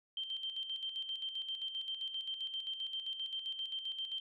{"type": "tone with tremolo", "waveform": "sine", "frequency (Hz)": 3136, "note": "G7", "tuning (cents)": 0, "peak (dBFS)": -36, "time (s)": [0.17, 4.2], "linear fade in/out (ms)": 2, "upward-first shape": "square", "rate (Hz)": 7.6, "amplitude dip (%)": 55, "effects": []}